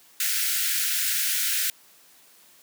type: high-pass noise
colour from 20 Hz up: white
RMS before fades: -25 dBFS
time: 0.2-1.7 s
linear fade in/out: 2 ms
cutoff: 1400 Hz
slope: 96 dB/octave
effects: white hiss -55 dBFS RMS until 2.62 s + high-pass 150 Hz 12 dB/octave